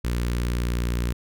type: tone with notch filter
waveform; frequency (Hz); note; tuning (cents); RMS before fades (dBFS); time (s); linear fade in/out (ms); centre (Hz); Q
sawtooth; 59.6; A#1; +39; -25; 0.04-1.13; 10; 730; 1.1
effects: none